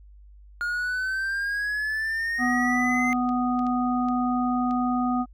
triangle exponential sweep, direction up, 1422 to 2086 Hz, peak -23 dBFS, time 0.61-3.13 s, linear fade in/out 0 ms
harmonic tone, 247.9 Hz, B3, 7 cents sharp, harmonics 1 / 3 / 5, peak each -23 / -28 / -30 dBFS, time 2.38-5.26 s, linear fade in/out 50 ms
clicks, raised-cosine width 0.2 ms, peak -29 dBFS, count 5, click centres 3.291 / 3.592 / 3.667 / 4.086 / 4.71 s
effects added 50 Hz sine -46 dBFS peak until 5.33 s

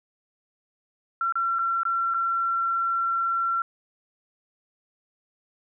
sine tone with dropouts, 1359 Hz, F6, 48 cents flat, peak -22 dBFS, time 1.21-3.62 s, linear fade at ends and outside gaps 2 ms, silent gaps 1.324-1.355 / 1.587-1.591 / 1.833-1.852 / 2.139-2.144 s, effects none

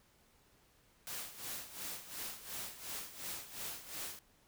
white noise with tremolo, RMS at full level -42 dBFS, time 1.07-4.19 s, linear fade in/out 0 ms, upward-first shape sine, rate 2.8 Hz, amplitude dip 75%, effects pink hiss -69 dBFS RMS until 4.47 s

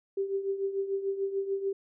sine tone with tremolo, 392 Hz, G4, in tune, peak -25 dBFS, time 0.17-1.73 s, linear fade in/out 5 ms, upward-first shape triangle, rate 6.8 Hz, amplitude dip 75%, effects none

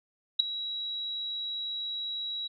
sine tone with ADSR envelope, 3878 Hz, B7, 32 cents flat, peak -15 dBFS, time 0.39-2.48 s, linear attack 11 ms, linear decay 4 ms, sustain -17 dB, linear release 16 ms, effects none

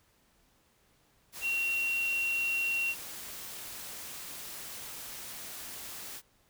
sine tone in noise, 2741 Hz, F7, 33 cents flat, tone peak -28 dBFS, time 1.41-2.95 s, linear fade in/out 50 ms, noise white, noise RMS -43 dBFS, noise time 1.32-6.22 s, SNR +12 dB, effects pink hiss -68 dBFS RMS until 6.49 s

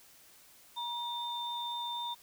sine tone pair together, 954 / 3602 Hz, A#5 / A7, +40 / +40 cents, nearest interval octave + major seventh, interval 2300 cents, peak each -37 / -38 dBFS, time 0.76-2.15 s, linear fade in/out 20 ms, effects white hiss -59 dBFS RMS until 2.22 s

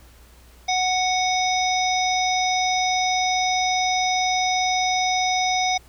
harmonic tone with a mistuned harmonic, 740 Hz, F#5, in tune, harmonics 1 / 3 / 5 / 7 / 8, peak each -21 / -26 / -28 / -29 / -30 dBFS, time 0.68-5.78 s, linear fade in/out 10 ms, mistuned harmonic 7, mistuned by -21 cents, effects added 60 Hz sine -48 dBFS peak until 5.88 s + pink hiss -53 dBFS RMS until 5.88 s

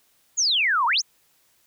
sine exponential two-way sweep, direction down then up, 7040 to 900 to 7040 Hz, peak -18 dBFS, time 0.37-1.02 s, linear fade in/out 20 ms, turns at 0.86 s, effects white hiss -63 dBFS RMS until 1.66 s

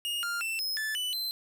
45% pulse tone with pitch steps, 2853 / 1400 / 2672 / 5130 / 1743 / 2984 / 4085 Hz, F7 / F6 / E7 / E8 / A6 / F#7 / C8, +36 / +4 / +23 / -48 / -17 / +14 / -42 cents, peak -30 dBFS, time 0.05-1.31 s, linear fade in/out 0 ms, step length 180 ms, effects none

